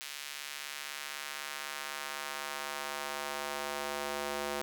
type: tone with high-pass filter sweep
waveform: square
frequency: 72 Hz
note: D2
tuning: 34 cents flat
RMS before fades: -39 dBFS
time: 0.01-4.62 s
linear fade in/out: 0 ms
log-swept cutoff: 2600 to 460 Hz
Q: 0.87
effects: none